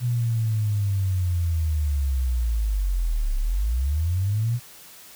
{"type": "linear two-way sweep", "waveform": "sine", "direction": "down then up", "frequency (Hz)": [123.47, 33, 123.47], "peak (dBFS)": -20, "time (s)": [0, 4.6], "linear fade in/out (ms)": 50, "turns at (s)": 3.38, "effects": ["white hiss -46 dBFS RMS until 5.15 s"]}